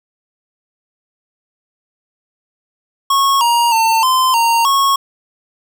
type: tone with pitch steps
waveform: square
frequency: 1098 / 943 / 899 / 1033 / 925 / 1099 Hz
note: C#6 / A#5 / A5 / C6 / A#5 / C#6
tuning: -17 / +20 / +37 / -22 / -14 / -15 cents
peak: -11 dBFS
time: 3.1-4.96 s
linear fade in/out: 5 ms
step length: 310 ms
effects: none